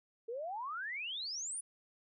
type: exponential sweep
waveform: sine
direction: up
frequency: 440 to 10040 Hz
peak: -38 dBFS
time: 0.28-1.61 s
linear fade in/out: 10 ms
effects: none